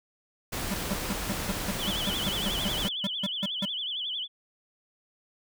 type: noise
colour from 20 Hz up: pink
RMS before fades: -33 dBFS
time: 0.52-2.89 s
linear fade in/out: 10 ms
type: tone bursts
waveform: square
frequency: 196.6 Hz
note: G3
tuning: 5 cents sharp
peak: -28 dBFS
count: 16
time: 0.71-3.654 s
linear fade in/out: 5 ms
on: 34 ms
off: 160 ms
type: tone with vibrato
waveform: sine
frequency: 3208 Hz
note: G7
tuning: 39 cents sharp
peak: -30 dBFS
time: 1.78-4.28 s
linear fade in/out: 50 ms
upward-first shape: sine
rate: 11 Hz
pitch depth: 150 cents each way
effects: none